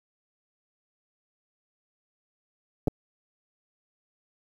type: clicks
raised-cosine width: 2 ms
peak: -12 dBFS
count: 2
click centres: 2.874 / 2.881 s
effects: 8-bit